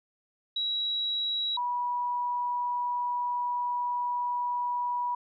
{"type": "tone pair in turn", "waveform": "sine", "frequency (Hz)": [3879, 974.2], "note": ["B7", "B5"], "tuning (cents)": [-32, -24], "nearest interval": "2 octaves", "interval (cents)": 2392, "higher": "first", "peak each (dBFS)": -27, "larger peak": "neither", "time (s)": [[0.56, 1.57], [1.57, 5.15]], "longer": "second", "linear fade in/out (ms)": 5, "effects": []}